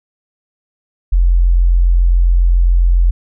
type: tone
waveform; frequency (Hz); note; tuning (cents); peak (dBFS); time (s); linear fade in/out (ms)
sine; 43.65; F1; 0; -7; 1.12-3.11; 10
effects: none